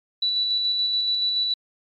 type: tone with tremolo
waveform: sine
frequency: 3951 Hz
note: B7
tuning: in tune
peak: -19 dBFS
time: 0.22-1.54 s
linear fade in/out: 5 ms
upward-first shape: square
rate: 7 Hz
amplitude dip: 25%
effects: MP3 64 kbps